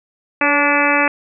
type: harmonic tone with a mistuned harmonic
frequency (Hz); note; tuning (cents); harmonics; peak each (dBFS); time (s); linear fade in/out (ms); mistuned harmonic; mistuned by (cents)
289.4; D4; -25; 1 / 2 / 3 / 4 / 5 / 6 / 7 / 8 / 9; -21 / -21 / -21 / -21 / -21 / -21 / -21 / -21 / -21; 0.41-1.08; 2; 2; -27
effects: none